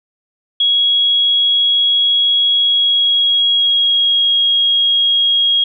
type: tone with pitch glide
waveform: sine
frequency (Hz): 3322 to 3280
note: G#7 to G#7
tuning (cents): 0 to -22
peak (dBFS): -10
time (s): 0.6-5.64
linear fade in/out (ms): 5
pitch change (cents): -22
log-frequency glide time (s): 2.55-4.37
effects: none